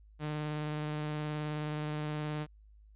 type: tone with vibrato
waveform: sawtooth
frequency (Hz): 151.1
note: D3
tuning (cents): +50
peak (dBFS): -30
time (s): 0.19-2.47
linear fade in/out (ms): 50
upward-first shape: sine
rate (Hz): 19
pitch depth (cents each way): 15
effects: added 52 Hz sine -55 dBFS peak until 2.95 s + resampled to 8000 Hz